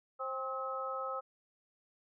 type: harmonic tone with a mistuned harmonic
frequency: 264.5 Hz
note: C4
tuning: 19 cents sharp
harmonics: 2 / 3 / 4 / 5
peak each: -40 / -45 / -47 / -38 dBFS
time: 0.19-1.21 s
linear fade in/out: 20 ms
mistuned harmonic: 5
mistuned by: -49 cents
effects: none